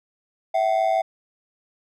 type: ring-modulated tone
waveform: triangle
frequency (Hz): 710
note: F5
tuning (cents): +28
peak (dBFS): -13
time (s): 0.54-1.02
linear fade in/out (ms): 10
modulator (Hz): 52.9
effects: none